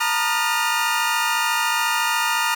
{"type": "tone cluster", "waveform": "25% pulse", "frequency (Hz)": [903, 957, 1225, 1414], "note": ["A5", "A#5", "D#6", "F6"], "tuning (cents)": [45, 45, -27, 21], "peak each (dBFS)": -21, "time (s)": [0, 2.55], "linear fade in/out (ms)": 10, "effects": []}